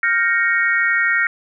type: chord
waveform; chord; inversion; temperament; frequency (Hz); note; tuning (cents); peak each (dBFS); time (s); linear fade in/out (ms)
sine; G half-diminished seventh; third; equal; 1396.9 / 1568 / 1864.7 / 2217; F6 / G6 / Bb6 / Db7; 0 / 0 / 0 / 0; -20 / -23 / -17 / -22; 0.03-1.27; 2
effects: none